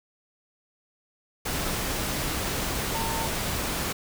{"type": "tone in noise", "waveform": "sine", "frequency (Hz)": 906, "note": "A#5", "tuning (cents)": -50, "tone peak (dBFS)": -31, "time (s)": [2.94, 3.27], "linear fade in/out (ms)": 10, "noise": "pink", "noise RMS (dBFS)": -29, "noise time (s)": [1.45, 3.93], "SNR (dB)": -5, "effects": []}